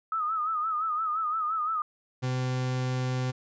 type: tone with vibrato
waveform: sine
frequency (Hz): 1267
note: D#6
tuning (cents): +31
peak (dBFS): -26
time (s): 0.12-1.82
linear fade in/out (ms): 2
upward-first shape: sine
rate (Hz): 5.8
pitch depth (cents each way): 79
type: tone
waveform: 40% pulse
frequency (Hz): 127.8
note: C3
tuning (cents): -40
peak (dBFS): -26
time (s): 2.22-3.32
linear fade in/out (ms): 20
effects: resampled to 16000 Hz